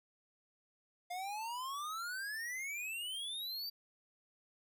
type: exponential sweep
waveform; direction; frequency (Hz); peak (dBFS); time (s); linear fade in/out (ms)
square; up; 700 to 4699; -40; 1.1-3.7; 10
effects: none